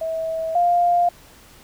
sine tone pair in turn, 648 / 700.3 Hz, E5 / F5, -30 / +5 cents, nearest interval minor second, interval 135 cents, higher second, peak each -22 / -14 dBFS, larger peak second, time 0.01-0.55 / 0.55-1.09 s, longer neither, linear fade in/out 5 ms, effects pink hiss -48 dBFS RMS until 1.63 s

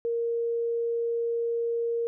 sine tone, 466.2 Hz, A#4, in tune, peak -25 dBFS, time 0.05-2.07 s, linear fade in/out 0 ms, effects none

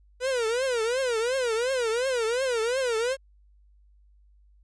45% pulse tone with vibrato, 486.1 Hz, B4, 28 cents flat, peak -24 dBFS, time 0.2-3.17 s, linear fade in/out 50 ms, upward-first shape triangle, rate 2.8 Hz, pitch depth 200 cents each way, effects added 50 Hz sine -55 dBFS peak until 4.63 s + resampled to 22050 Hz

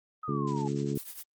sine linear sweep, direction down, 1280 to 830.6 Hz, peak -35 dBFS, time 0.23-0.68 s, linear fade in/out 5 ms
harmonic tone, 70.7 Hz, C#2, 35 cents sharp, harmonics 2 / 3 / 4 / 5 / 6, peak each -32 / -34 / -35 / -36 / -37 dBFS, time 0.28-0.98 s, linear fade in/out 5 ms
blue noise with tremolo, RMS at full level -39 dBFS, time 0.47-1.23 s, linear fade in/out 5 ms, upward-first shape triangle, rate 10 Hz, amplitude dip 80%
effects Opus 24 kbps

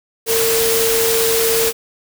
sine tone in noise, 454.7 Hz, A#4, 43 cents flat, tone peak -16 dBFS, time 0.26-1.73 s, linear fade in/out 50 ms, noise white, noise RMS -18 dBFS, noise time 0.26-1.73 s, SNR -1 dB, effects none

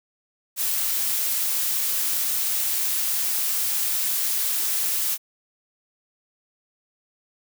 blue noise, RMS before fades -24 dBFS, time 0.56-5.18 s, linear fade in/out 50 ms, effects none

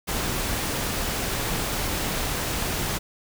pink noise, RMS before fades -27 dBFS, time 0.07-2.99 s, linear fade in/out 20 ms, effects none

